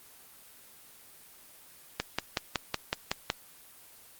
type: click train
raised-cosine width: 0.2 ms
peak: -9 dBFS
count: 8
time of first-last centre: 2-3.301 s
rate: 5.38 Hz
effects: white hiss -54 dBFS RMS until 4.19 s + Opus 24 kbps